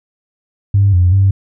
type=tone with pitch steps; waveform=sine; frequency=99.7 / 89.3 / 97.3 Hz; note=G2 / F2 / G2; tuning=+30 / +39 / -12 cents; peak=-6 dBFS; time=0.74-1.31 s; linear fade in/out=5 ms; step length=190 ms; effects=tanh soft clip ceiling -2 dBFS